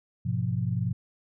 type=chord; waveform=sine; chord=F diminished; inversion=first; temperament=equal with one note detuned; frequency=103.83 / 124.69 / 174.61 Hz; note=Ab2 / Cb3 / F3; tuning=0 / +17 / 0 cents; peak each=-30 / -28 / -31 dBFS; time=0.25-0.93 s; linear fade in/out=10 ms; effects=none